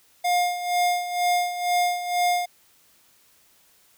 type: tone with tremolo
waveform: square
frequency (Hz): 710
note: F5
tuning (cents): +28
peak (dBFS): -19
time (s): 0.24-2.46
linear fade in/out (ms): 10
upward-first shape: sine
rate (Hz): 2.1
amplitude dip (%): 70
effects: white hiss -59 dBFS RMS until 3.97 s